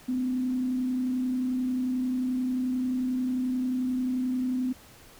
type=tone with frequency modulation; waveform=sine; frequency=254 Hz; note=B3; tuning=49 cents sharp; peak=-25 dBFS; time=0.08-4.73 s; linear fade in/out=10 ms; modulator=31.3 Hz; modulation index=0.26; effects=pink hiss -52 dBFS RMS until 5.19 s